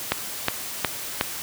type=click train; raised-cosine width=0.3 ms; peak=-3 dBFS; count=4; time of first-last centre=0.12-1.211 s; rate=2.75 Hz; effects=white hiss -33 dBFS RMS until 1.42 s + high-pass 60 Hz 12 dB/octave